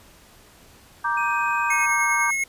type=chord; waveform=sine; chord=G minor; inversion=first; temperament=just; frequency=940.8 / 1176 / 1568 Hz; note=Bb5 / D6 / G6; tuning=+16 / +2 / 0 cents; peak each=-25 dBFS; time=1.04-2.31 s; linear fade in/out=10 ms
type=tone; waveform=triangle; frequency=2511 Hz; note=D#7; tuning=15 cents sharp; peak=-27 dBFS; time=1.17-1.86 s; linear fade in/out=5 ms
type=tone with tremolo; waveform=square; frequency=2172 Hz; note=C#7; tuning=36 cents flat; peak=-21 dBFS; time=1.7-2.44 s; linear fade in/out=5 ms; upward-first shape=sine; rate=10 Hz; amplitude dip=30%
effects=pink hiss -51 dBFS RMS until 2.48 s + resampled to 32000 Hz